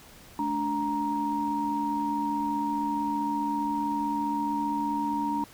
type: tone cluster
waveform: sine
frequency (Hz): 215.7 / 291 / 937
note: A3 / D4 / A#5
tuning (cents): -34 / -16 / +9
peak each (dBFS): -35 / -30 / -28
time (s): 0.39-5.44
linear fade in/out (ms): 2
effects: pink hiss -51 dBFS RMS until 5.53 s